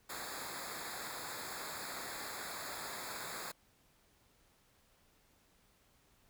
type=noise with comb filter; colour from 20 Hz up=pink; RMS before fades=-44 dBFS; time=0.09-3.52 s; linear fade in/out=10 ms; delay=0.34 ms; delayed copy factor=-1; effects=pink hiss -70 dBFS RMS until 6.29 s